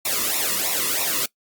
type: noise with flanger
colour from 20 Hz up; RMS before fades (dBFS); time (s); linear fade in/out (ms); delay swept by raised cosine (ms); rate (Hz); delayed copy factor
white; -23; 0.05-1.26; 5; 0.63 to 1.31; 3.1; -0.9
effects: noise-tail reverb RT60 0.1 s tail -21 dB re dry + Opus 48 kbps